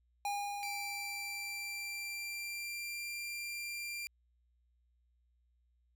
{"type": "tone with exponential decay", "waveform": "square", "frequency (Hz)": 813, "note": "G#5", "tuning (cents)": -37, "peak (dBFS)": -34, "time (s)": [0.25, 2.65], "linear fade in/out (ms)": 2, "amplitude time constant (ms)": 520}
{"type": "tone with pitch glide", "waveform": "sawtooth", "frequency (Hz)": [2341, 2376], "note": ["D7", "D7"], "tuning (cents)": [-6, 20], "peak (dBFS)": -36, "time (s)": [0.63, 4.07], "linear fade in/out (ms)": 0, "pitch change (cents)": 26, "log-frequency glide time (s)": [0.83, 3.1]}
{"effects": ["added 60 Hz sine -70 dBFS peak until 5.95 s"]}